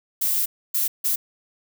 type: noise bursts at uneven times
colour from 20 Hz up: violet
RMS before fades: -22 dBFS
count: 3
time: 0.21-0.46 / 0.74-0.88 / 1.04-1.16 s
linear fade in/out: 10 ms
effects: none